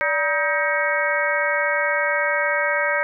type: harmonic tone with a mistuned harmonic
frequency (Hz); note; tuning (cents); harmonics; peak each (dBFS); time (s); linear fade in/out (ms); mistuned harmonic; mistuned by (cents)
316.3; D#4; +29; 2 / 3 / 4 / 5 / 6 / 7; -24 / -28 / -28 / -24 / -25 / -26; 0.01-3.03; 0; 2; -140
effects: none